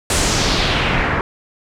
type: noise with low-pass filter sweep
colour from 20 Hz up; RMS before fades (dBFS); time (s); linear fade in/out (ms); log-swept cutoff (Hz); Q
pink; -17; 0.1-1.21; 2; 9400 to 1500; 1.9
effects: none